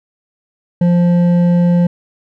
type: tone with hard clipping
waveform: sine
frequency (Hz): 174.61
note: F3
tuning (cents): 0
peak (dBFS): -10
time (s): 0.81-1.87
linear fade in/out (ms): 5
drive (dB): 7
effects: none